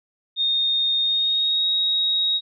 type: tone with pitch glide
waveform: sine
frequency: 3684 to 3783 Hz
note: A#7 to A#7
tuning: -21 to +25 cents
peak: -18 dBFS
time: 0.36-2.41 s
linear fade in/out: 50 ms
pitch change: +46 cents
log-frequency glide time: 1.01-1.69 s
effects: none